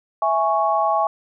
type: chord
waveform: sine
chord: C# minor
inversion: first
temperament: equal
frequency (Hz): 659.3 / 830.6 / 1108.7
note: E5 / G#5 / C#6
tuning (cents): 0 / 0 / 0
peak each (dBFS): -21 / -20 / -21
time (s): 0.22-1.07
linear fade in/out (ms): 2
effects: none